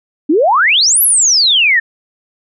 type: exponential two-way sweep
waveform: sine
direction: up then down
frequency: 277.2 to 12000 to 1751 Hz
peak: -7 dBFS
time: 0.29-1.8 s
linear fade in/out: 10 ms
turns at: 1.02 s
effects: none